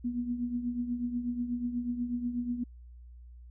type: tone with tremolo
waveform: sine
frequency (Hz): 242.2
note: B3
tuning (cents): -34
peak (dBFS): -27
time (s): 0.04-2.64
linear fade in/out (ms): 10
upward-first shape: triangle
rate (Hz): 8.2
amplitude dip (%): 70
effects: added 60 Hz sine -47 dBFS peak until 3.5 s